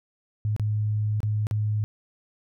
sine tone with dropouts, 106.2 Hz, G#2, 39 cents sharp, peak -22 dBFS, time 0.45-1.84 s, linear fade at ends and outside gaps 0 ms, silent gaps 0.564-0.597 / 1.204-1.231 / 1.469-1.511 s, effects none

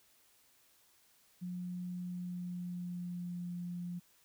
sine tone with pitch glide, 179.1 to 175.82 Hz, F3 to F3, +44 to +12 cents, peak -38 dBFS, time 1.41-4 s, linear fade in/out 20 ms, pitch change -32 cents, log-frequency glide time 1.97-3.5 s, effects white hiss -68 dBFS RMS until 4.24 s

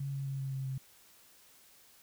sine tone with pitch steps, 138.59 / 137.39 / 136.21 / 135.03 / 133.87 / 132.71 Hz, C#3 / C#3 / C#3 / C#3 / C3 / C3, 0 / -15 / -30 / -45 / +40 / +25 cents, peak -34 dBFS, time 0-0.78 s, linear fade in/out 5 ms, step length 130 ms, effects white hiss -61 dBFS RMS until 2.02 s

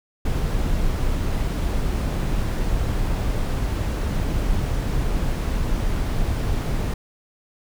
brown noise, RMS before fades -22 dBFS, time 0.25-6.94 s, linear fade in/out 5 ms, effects none

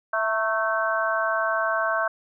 harmonic tone with a mistuned harmonic, 220 Hz, A3, in tune, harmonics 3 / 4 / 5 / 6 / 7, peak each -26 / -34 / -27 / -31 / -26 dBFS, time 0.13-2.08 s, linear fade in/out 5 ms, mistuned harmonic 4, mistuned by +62 cents, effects none

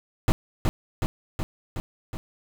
brown noise with echo, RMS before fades -18 dBFS, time 0.28-0.32 s, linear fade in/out 0 ms, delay 370 ms, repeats 5, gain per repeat -3 dB, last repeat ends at 2.17 s, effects none

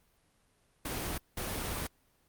pink noise bursts at uneven times, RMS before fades -36 dBFS, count 2, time 0.85-1.18 / 1.37-1.87 s, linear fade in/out 5 ms, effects pink hiss -70 dBFS RMS until 2.28 s + Opus 32 kbps

